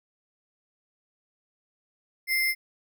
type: tone with sample-and-hold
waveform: sine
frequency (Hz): 2091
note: C7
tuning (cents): -2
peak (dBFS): -22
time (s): 2.27-2.55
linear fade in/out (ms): 50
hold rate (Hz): 7350
effects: none